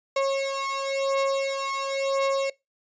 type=beating tone pair; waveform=35% pulse; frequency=545 / 545.96 Hz; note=C#5 / C#5; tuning=-29 / -26 cents; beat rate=0.96 Hz; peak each=-25 dBFS; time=0.16-2.5 s; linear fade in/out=5 ms; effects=noise-tail reverb RT60 0.2 s tail -22 dB re dry + resampled to 16000 Hz